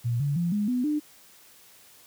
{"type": "tone with pitch steps", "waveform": "sine", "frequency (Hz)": [118.9, 143.04, 172.08, 207, 249, 299.6], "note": ["A#2", "D3", "F3", "G#3", "B3", "D4"], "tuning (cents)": [35, -45, -25, -5, 14, 35], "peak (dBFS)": -23, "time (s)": [0.04, 1], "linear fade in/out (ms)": 20, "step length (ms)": 160, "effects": ["white hiss -54 dBFS RMS until 2.06 s", "high-pass 60 Hz 12 dB/octave"]}